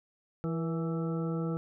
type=harmonic tone with a mistuned harmonic; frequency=165.5 Hz; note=E3; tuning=7 cents sharp; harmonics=1 / 2 / 3 / 4 / 5 / 7 / 8; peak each=-31 / -37 / -38 / -49 / -50 / -53 / -45 dBFS; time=0.44-1.57 s; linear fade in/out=0 ms; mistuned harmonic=3; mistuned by=-44 cents; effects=none